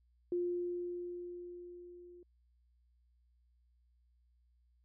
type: tone with level ramp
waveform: sine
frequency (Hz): 352.3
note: F4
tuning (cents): +15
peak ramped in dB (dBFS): -31 to -53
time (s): 0.32-2.23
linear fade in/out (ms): 2
effects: added 60 Hz sine -68 dBFS peak until 4.84 s